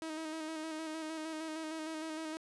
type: tone with vibrato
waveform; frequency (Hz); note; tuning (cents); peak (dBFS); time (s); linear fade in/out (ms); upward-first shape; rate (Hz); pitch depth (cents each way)
sawtooth; 316.4; D#4; +29; -35; 0.02-2.37; 0; square; 6.5; 28
effects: resampled to 24000 Hz + 11-bit

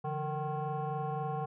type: tone with frequency modulation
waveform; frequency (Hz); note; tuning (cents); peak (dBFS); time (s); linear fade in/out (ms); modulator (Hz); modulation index
sine; 454.6; A#4; -43; -31; 0.04-1.46; 10; 311; 1.7
effects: tanh soft clip ceiling -28 dBFS

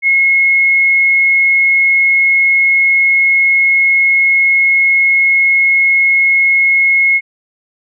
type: tone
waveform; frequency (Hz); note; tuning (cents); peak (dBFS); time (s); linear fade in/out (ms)
sine; 2169; C#7; -38; -7; 0.02-7.21; 50
effects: none

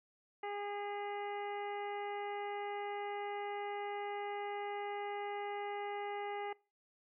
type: harmonic tone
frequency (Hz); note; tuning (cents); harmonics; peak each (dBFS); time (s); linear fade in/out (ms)
408.5; G#4; -29; 1 / 2 / 3 / 4 / 5 / 6 / 7; -43 / -41 / -51 / -56 / -48 / -59 / -58; 0.43-6.53; 5
effects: noise-tail reverb RT60 0.3 s tail -22 dB re dry

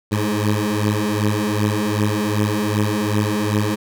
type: beating tone pair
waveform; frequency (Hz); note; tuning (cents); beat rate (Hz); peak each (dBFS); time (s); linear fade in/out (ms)
15% pulse; 103.83 / 106.43; G#2 / G#2; 0 / +43; 2.6; -14; 0.11-3.76; 20
effects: none

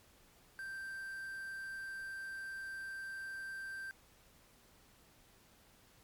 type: tone with quantisation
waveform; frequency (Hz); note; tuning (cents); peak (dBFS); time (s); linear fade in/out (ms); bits
triangle; 1568; G6; 0; -40; 0.59-3.91; 0; 10
effects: pink hiss -65 dBFS RMS until 6.03 s + MP3 96 kbps

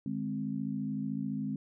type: chord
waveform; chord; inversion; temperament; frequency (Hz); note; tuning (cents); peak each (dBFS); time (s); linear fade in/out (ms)
sine; Ab major; second; equal with one note detuned; 152.01 / 207.7 / 261.6; Eb3 / Ab3 / C4; -40 / 0 / 0; -39 / -35 / -36; 0.06-1.56; 2
effects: none

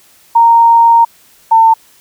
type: tone pair in turn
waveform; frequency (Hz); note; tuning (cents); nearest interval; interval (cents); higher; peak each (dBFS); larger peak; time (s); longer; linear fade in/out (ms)
sine; 927 / 901.1; A#5 / A5; -10 / +41; unison; 49; first; -3; neither; 0.35-1.05 / 1.51-1.74; first; 10
effects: white hiss -46 dBFS RMS until 2 s

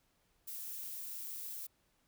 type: noise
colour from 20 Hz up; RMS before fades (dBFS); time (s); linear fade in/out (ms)
violet; -44; 0.47-1.67; 10
effects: pink hiss -75 dBFS RMS until 2.07 s

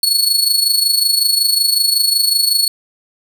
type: tone with amplitude modulation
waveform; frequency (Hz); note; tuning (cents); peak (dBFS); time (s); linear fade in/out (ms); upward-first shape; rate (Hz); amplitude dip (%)
sawtooth; 4396; C#8; -15; -6; 0.03-2.68; 2; sine; 25.4; 65
effects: none

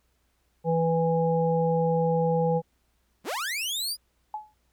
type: harmonic tone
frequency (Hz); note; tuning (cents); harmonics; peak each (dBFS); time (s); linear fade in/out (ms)
164.81; E3; 0; 1 / 3 / 5; -25 / -24 / -29; 0.64-2.62; 50
type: linear sweep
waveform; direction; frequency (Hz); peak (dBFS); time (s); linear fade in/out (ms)
sawtooth; up; 130 to 5000; -25; 3.24-3.97; 50
type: tone with exponential decay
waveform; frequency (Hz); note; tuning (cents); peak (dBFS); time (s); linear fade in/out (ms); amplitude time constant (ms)
sine; 853; G#5; +46; -27; 4.34-4.54; 2; 42
effects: added 60 Hz sine -70 dBFS peak until 4.72 s + pink hiss -72 dBFS RMS until 4.72 s

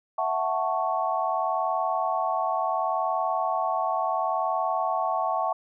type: chord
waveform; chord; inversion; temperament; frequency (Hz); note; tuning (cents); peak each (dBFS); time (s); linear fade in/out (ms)
sine; F# minor seventh; third; equal; 659.3 / 740 / 880 / 1108.7; E5 / F#5 / A5 / C#6; 0 / 0 / 0 / 0; -29 / -28 / -30 / -29; 0.18-5.53; 5
effects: none

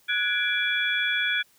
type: tone cluster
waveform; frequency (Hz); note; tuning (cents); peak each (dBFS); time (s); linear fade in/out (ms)
sine; 1470 / 1673 / 2348 / 3380; F#6 / G#6 / D7 / G#7; -12 / +12 / -1 / +30; -28; 0.08-1.43; 20
effects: white hiss -61 dBFS RMS until 1.58 s

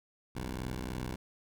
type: tone pair together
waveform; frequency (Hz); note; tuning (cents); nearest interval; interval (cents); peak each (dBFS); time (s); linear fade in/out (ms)
10% pulse; 41.22 / 63.3; E1 / B1; +1 / +43; perfect fifth; 742; -34 / -29; 0.35-1.16; 10
effects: none

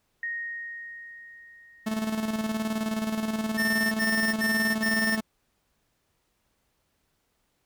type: tone with exponential decay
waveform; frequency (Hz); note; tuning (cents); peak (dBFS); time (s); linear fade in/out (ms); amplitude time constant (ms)
sine; 1864.7; A#6; 0; -28; 0.23-2.9; 2; 580
type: tone with tremolo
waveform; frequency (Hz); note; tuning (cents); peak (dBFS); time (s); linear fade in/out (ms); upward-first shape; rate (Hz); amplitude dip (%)
45% pulse; 218.9; A3; -9; -25; 1.86-5.21; 10; square; 19; 50
type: tone bursts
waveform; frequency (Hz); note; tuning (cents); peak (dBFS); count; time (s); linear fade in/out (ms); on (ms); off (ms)
square; 1800; A6; +39; -25; 4; 3.57-5.165; 20; 350; 65
effects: pink hiss -73 dBFS RMS until 7.65 s

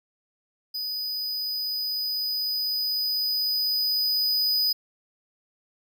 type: tone with level ramp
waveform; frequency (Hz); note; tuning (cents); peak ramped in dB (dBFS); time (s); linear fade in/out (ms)
square; 4978; D#8; 0; -29 to -21; 0.74-4.73; 10
effects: none

